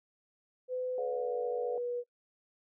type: tone with pitch glide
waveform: sine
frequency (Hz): 506 to 485.7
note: B4 to B4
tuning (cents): +42 to -29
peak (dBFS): -32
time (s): 0.68-2.04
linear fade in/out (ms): 50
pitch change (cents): -71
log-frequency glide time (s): 0.99-1.34
type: harmonic tone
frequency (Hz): 143.8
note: D3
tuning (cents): -36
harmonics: 3 / 4 / 5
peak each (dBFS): -40 / -41 / -42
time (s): 0.98-1.78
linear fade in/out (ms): 2
effects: noise-tail reverb RT60 0.1 s tail -22 dB re dry